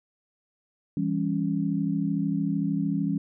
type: chord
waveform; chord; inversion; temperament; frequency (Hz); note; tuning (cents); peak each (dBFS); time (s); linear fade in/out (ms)
sine; C# diminished; first; just; 166.31 / 199.57 / 277.2; E3 / G3 / C#4; +16 / +31 / 0; -28; 0.97-3.18; 2
effects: none